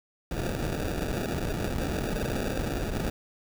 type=noise with sample-and-hold; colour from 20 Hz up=pink; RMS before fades=-30 dBFS; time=0.31-3.1 s; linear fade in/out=5 ms; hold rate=1050 Hz; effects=none